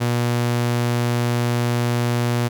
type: tone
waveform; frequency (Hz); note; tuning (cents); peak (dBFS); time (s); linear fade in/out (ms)
sawtooth; 120; B2; -49; -14; 0-2.49; 20
effects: none